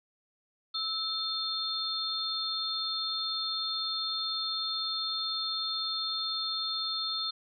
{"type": "tone cluster", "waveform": "sine", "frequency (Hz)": [1310, 3591, 4261], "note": ["E6", "A7", "C8"], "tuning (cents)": [-11, 35, 31], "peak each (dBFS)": [-39, -34, -33], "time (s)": [0.74, 7.31], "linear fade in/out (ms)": 10, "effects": []}